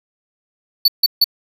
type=tone bursts; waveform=square; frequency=4479 Hz; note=C#8; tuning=17 cents sharp; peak=-9 dBFS; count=3; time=0.85-1.243 s; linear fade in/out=5 ms; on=31 ms; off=150 ms; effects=none